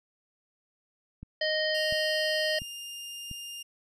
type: click train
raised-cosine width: 5 ms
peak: -29 dBFS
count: 4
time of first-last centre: 1.23-3.313 s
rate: 1.44 Hz
type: harmonic tone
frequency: 620 Hz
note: D#5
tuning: 6 cents flat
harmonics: 1 / 3 / 5 / 7 / 8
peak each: -29 / -31 / -34 / -37 / -35 dBFS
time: 1.41-2.59 s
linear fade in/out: 5 ms
type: tone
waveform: sawtooth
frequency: 2809 Hz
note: F7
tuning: 9 cents sharp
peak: -35 dBFS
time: 1.74-3.63 s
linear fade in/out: 10 ms
effects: resampled to 32000 Hz